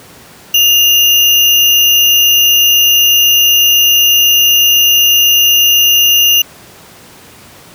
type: tone with sample-and-hold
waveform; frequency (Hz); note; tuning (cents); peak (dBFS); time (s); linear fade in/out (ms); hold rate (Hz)
sine; 2826; F7; +20; -5; 0.54-6.42; 5; 8820
effects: pink hiss -37 dBFS RMS until 7.74 s + high-pass 100 Hz 12 dB/octave